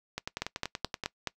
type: two click trains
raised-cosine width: 0.2 ms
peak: -16 / -13 dBFS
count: 10 / 5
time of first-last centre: 0.18-1.037 / 0.42-1.273 s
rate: 10.5 / 4.69 Hz
effects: noise-tail reverb RT60 0.1 s tail -22 dB re dry